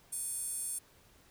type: tone with high-pass filter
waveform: square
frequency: 493.9 Hz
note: B4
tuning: in tune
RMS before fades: -38 dBFS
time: 0.12-0.79 s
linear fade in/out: 10 ms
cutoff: 9300 Hz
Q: 7.2
effects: pink hiss -63 dBFS RMS until 1.3 s